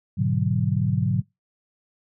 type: chord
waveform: sine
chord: G# half-diminished seventh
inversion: none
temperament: equal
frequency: 103.83 / 123.47 / 146.83 / 185 Hz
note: G#2 / B2 / D3 / F#3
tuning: 0 / 0 / 0 / 0 cents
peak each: -25 dBFS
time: 0.17-1.22 s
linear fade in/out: 20 ms
effects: noise-tail reverb RT60 0.2 s tail -24 dB re dry